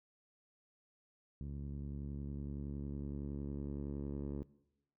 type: tone with low-pass filter sweep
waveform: 10% pulse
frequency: 70.8 Hz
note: C#2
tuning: 37 cents sharp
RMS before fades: -42 dBFS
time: 1.41-4.43 s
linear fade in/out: 0 ms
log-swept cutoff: 160 to 410 Hz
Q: 0.88
effects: noise-tail reverb RT60 0.9 s tail -20 dB re dry

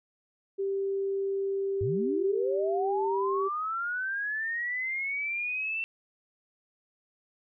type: tone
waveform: sine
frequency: 392 Hz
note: G4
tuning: in tune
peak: -27 dBFS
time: 0.58-3.49 s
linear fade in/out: 20 ms
type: linear sweep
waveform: sine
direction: up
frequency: 88.9 to 2695 Hz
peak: -29 dBFS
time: 1.81-5.84 s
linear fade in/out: 0 ms
effects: none

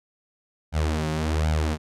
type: tone with flanger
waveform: sawtooth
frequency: 77.78 Hz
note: D#2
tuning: in tune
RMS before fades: -24 dBFS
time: 0.72-1.78 s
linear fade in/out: 50 ms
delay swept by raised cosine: 1.3 to 5.6 ms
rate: 1.3 Hz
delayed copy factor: +0.75
effects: low-pass 9000 Hz 12 dB/octave

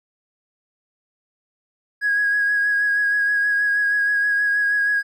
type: tone with vibrato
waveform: triangle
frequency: 1655 Hz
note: G#6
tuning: 6 cents flat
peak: -13 dBFS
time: 2.01-5.03 s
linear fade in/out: 50 ms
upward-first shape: sine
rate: 6.3 Hz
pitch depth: 21 cents each way
effects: tanh soft clip ceiling -14 dBFS

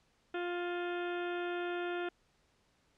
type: harmonic tone with a mistuned harmonic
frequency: 351.3 Hz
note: F4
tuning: 10 cents sharp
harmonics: 1 / 2 / 3 / 4 / 5 / 6 / 7 / 8 / 9 / 10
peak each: -36 / -42 / -52 / -43 / -48 / -56 / -50 / -57 / -54 / -56 dBFS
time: 0.34-2.09 s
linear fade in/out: 5 ms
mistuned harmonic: 7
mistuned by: +40 cents
effects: pink hiss -72 dBFS RMS until 2.97 s + low-pass 7000 Hz 12 dB/octave

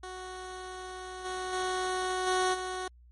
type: tone with level steps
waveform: 15% pulse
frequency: 370 Hz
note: F#4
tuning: in tune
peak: -33 / -27 / -23 / -19 / -27 dBFS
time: 0.03-2.88 s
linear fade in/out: 5 ms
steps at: 1.24 / 1.52 / 2.26 / 2.53 s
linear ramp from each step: 20 ms
effects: added 60 Hz sine -53 dBFS peak until 3.11 s + MP3 48 kbps

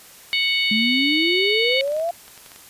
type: harmonic tone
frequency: 740 Hz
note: F#5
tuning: in tune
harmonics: 3 / 4 / 5 / 6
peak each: -21 / -23 / -25 / -27 dBFS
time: 0.33-1.81 s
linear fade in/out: 0 ms
type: exponential sweep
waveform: sine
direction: up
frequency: 210 to 698.5 Hz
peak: -20 dBFS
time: 0.71-2.11 s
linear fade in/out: 5 ms
type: clicks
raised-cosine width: 0.2 ms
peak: -25 dBFS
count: 12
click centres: 1.722 / 1.77 / 1.877 / 1.92 / 1.966 / 1.998 / 2.09 / 2.28 / 2.377 / 2.462 / 2.518 / 2.561 s
effects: white hiss -45 dBFS RMS until 2.69 s + resampled to 32000 Hz

